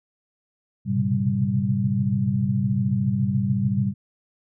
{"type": "tone cluster", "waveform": "sine", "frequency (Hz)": [103.2, 122, 129.1, 135.9, 195.5], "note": ["G#2", "B2", "C3", "C#3", "G3"], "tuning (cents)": [-10, -21, -23, -34, -4], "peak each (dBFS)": [-28, -25, -31, -27, -23], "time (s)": [0.85, 3.94], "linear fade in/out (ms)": 50, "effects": []}